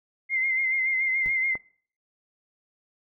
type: tone with vibrato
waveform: sine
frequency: 2093 Hz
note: C7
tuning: in tune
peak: -22 dBFS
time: 0.29-1.58 s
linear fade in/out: 50 ms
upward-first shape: sine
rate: 7 Hz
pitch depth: 40 cents each way
type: noise with exponential decay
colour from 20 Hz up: brown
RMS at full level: -38 dBFS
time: 1.26-1.38 s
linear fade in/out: 0 ms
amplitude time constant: 25 ms
type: click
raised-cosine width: 1 ms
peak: -24 dBFS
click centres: 1.554 s
effects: noise-tail reverb RT60 0.5 s tail -24 dB re dry